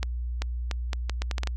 accelerating click train, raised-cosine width 0.2 ms, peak -13 dBFS, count 10, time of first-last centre 0.03-1.473 s, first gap 390 ms, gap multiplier 0.75, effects added 60 Hz sine -28 dBFS peak until 1.56 s

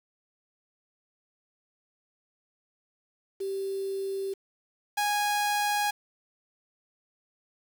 sine / sawtooth tone pair in turn, 389.3 / 826.7 Hz, G4 / G#5, -12 / -8 cents, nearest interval octave + minor second, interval 1304 cents, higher second, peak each -29 / -21 dBFS, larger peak second, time 3.4-4.34 / 4.97-5.91 s, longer neither, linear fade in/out 10 ms, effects 8-bit

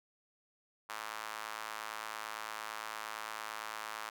square tone with high-pass filter, 54.4 Hz, A1, 19 cents flat, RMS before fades -43 dBFS, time 0.89-4.1 s, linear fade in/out 10 ms, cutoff 1100 Hz, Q 1.8, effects none

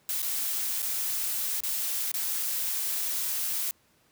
blue noise with dropouts, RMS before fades -30 dBFS, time 0.09-3.71 s, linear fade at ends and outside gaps 0 ms, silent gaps 0.219-0.227 / 0.82-0.827 / 1.605-1.635 / 2.116-2.141 s, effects pink hiss -65 dBFS RMS until 4.11 s + high-pass 80 Hz 12 dB/octave

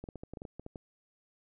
clicks, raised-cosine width 2 ms, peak -29 dBFS, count 11, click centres 0.04 / 0.088 / 0.157 / 0.235 / 0.336 / 0.372 / 0.419 / 0.452 / 0.596 / 0.664 / 0.758 s, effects none

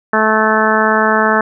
harmonic tone, 217.7 Hz, A3, 18 cents flat, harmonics 1 / 2 / 3 / 4 / 5 / 6 / 7 / 8, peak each -18 / -18 / -18 / -18 / -18 / -18 / -18 / -18 dBFS, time 0.13-1.41 s, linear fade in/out 2 ms, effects none

